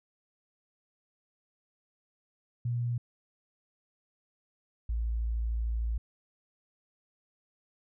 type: tone pair in turn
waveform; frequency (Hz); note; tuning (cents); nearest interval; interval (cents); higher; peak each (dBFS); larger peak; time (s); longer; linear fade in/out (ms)
sine; 120 / 56.63; B2 / A#1; -49 / -49; octave + minor second; 1300; first; -28; neither; 2.65-2.98 / 4.89-5.98; second; 5
effects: none